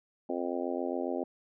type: harmonic tone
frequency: 87.3 Hz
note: F2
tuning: in tune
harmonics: 3 / 4 / 5 / 6 / 7 / 8 / 9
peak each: -36 / -36 / -39 / -39 / -38 / -45 / -42 dBFS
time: 0.29-1.24 s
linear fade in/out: 5 ms
effects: none